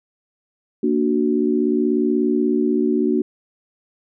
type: chord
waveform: sine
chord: Bb augmented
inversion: none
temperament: equal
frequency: 233.1 / 293.7 / 370 Hz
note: Bb3 / D4 / F#4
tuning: 0 / 0 / 0 cents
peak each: -20 dBFS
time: 0.83-3.22 s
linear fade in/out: 5 ms
effects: none

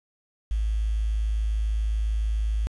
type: tone with quantisation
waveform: sine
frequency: 53.6 Hz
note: A1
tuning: 45 cents flat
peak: -22 dBFS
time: 0.51-2.67 s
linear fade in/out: 0 ms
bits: 8
effects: resampled to 24000 Hz

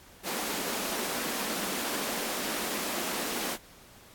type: high-pass noise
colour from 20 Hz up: pink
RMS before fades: -33 dBFS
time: 0.23-3.58 s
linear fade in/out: 50 ms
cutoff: 190 Hz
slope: 48 dB/octave
effects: pink hiss -54 dBFS RMS until 4.14 s + AAC 64 kbps

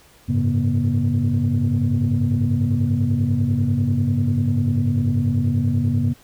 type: tone cluster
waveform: sine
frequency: 97 / 107.2 / 137.2 / 240.6 Hz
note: G2 / A2 / C#3 / B3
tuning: -18 / -45 / -17 / -45 cents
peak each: -21 dBFS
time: 0.28-6.14 s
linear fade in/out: 20 ms
effects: tanh soft clip ceiling -10 dBFS + pink hiss -51 dBFS RMS until 6.23 s

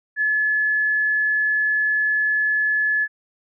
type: tone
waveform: sine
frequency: 1715 Hz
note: A6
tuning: 45 cents flat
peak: -17 dBFS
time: 0.16-3.08 s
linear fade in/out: 50 ms
effects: none

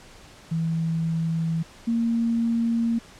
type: tone pair in turn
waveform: sine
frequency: 163.5 / 231.2 Hz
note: E3 / A#3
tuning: -14 / -14 cents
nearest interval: tritone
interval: 600 cents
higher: second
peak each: -22 / -20 dBFS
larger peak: second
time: 0.51-1.63 / 1.87-2.99 s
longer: neither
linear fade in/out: 10 ms
effects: pink hiss -48 dBFS RMS until 3.19 s + low-pass 8000 Hz 12 dB/octave

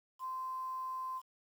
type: tone with quantisation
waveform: sine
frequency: 1037 Hz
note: C6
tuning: 16 cents flat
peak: -37 dBFS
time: 0.19-1.22 s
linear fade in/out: 50 ms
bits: 10
effects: none

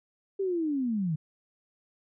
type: linear sweep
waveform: sine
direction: down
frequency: 399.1 to 147.1 Hz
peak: -26 dBFS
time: 0.39-1.16 s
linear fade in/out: 10 ms
effects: none

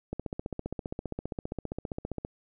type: click train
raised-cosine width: 2 ms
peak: -20 dBFS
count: 33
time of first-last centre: 0.13-2.249 s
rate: 15.1 Hz
effects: none

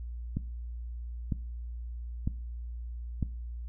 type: click train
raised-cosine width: 5 ms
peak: -17 dBFS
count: 4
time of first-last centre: 0.37-3.227 s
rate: 1.05 Hz
effects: noise-tail reverb RT60 0.4 s tail -19 dB re dry + added 59 Hz sine -36 dBFS peak until 3.68 s

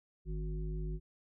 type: harmonic tone with a mistuned harmonic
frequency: 52.1 Hz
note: G#1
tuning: 6 cents sharp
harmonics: 1 / 3 / 5 / 7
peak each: -36 / -41 / -56 / -48 dBFS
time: 0.25-1 s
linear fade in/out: 50 ms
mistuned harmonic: 1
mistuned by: -71 cents
effects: none

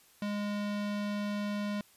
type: tone with low-pass filter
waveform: square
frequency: 205.9 Hz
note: G#3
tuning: 15 cents flat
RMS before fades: -34 dBFS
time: 0.22-1.81 s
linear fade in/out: 2 ms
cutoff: 4400 Hz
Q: 1
effects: white hiss -62 dBFS RMS until 1.96 s + resampled to 32000 Hz

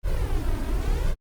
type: noise with flanger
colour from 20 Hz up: brown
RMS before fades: -23 dBFS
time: 0.03-1.15 s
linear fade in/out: 50 ms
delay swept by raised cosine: 1.9 to 3.2 ms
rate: 0.89 Hz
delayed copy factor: +0.8
effects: Opus 32 kbps

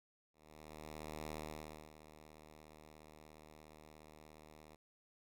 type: tone with ADSR envelope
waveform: 5% pulse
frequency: 77 Hz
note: D#2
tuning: 17 cents flat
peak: -32 dBFS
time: 0.33-4.76 s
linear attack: 1000 ms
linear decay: 570 ms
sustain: -14 dB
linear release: 10 ms
effects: none

